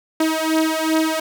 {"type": "beating tone pair", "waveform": "sawtooth", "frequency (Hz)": [316.6, 319.2], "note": ["D#4", "D#4"], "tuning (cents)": [30, 44], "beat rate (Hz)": 2.6, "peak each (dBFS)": [-16, -16], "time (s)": [0.2, 1.2], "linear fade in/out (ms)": 5, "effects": []}